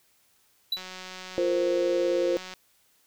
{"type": "tone with exponential decay", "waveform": "triangle", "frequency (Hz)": 3951, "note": "B7", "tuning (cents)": 0, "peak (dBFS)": -20, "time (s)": [0.72, 0.85], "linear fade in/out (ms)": 5, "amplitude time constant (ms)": 27}
{"type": "click train", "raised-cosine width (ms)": 0.2, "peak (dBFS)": -23, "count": 328, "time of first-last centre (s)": [0.77, 2.538], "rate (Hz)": 185}
{"type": "chord", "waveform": "sine", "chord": "F suspended fourth", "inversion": "none", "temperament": "just", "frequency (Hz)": [349.2, 465.6, 523.8], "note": ["F4", "Bb4", "C5"], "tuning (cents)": [0, -2, 2], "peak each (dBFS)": [-26, -31, -25], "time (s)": [1.38, 2.37], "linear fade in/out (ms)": 0}
{"effects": ["white hiss -65 dBFS RMS until 3.06 s"]}